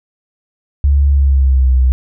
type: tone with pitch glide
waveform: sine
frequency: 70.5 to 63.91 Hz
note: C#2 to C2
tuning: +30 to -40 cents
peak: -7 dBFS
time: 0.84-1.92 s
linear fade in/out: 0 ms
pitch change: -170 cents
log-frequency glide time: 1.1-1.73 s
effects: none